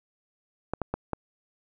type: clicks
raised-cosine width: 1 ms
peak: -14 dBFS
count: 4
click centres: 0.736 / 0.817 / 0.94 / 1.133 s
effects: none